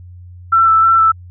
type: tone with vibrato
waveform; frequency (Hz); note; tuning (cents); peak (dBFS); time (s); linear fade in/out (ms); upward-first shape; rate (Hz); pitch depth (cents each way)
sine; 1332; E6; +18; -7; 0.52-1.12; 10; square; 3.2; 14
effects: added 89 Hz sine -33 dBFS peak until 1.3 s